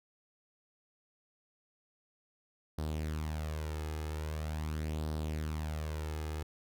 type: tone with flanger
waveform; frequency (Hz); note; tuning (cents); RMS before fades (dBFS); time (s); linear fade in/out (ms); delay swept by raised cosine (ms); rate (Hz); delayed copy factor
sawtooth; 77.3; D#2; -11; -37; 2.78-6.43; 5; 0.21 to 2.41; 0.43; +0.55
effects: none